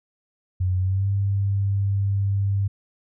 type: tone with pitch glide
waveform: sine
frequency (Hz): 92 to 99.17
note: F#2 to G2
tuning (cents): -9 to +21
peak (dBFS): -19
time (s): 0.6-2.68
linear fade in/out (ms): 10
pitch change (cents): +130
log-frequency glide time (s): 0.78-1.08
effects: none